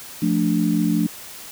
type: chord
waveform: sine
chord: D minor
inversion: first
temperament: equal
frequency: 174.61 / 220 / 293.7 Hz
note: F3 / A3 / D4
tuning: 0 / 0 / 0 cents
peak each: -21 dBFS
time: 0.22-1.07 s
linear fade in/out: 5 ms
effects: white hiss -38 dBFS RMS until 1.51 s